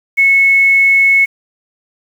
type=tone with quantisation; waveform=sine; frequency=2196 Hz; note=C#7; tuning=17 cents flat; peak=-6 dBFS; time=0.17-1.26 s; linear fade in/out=20 ms; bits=6; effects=none